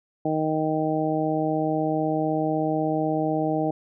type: harmonic tone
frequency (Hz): 156.1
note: D#3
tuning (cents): +6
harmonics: 1 / 2 / 3 / 4 / 5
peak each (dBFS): -30 / -25 / -30 / -28 / -29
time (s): 0.25-3.71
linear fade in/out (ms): 5
effects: none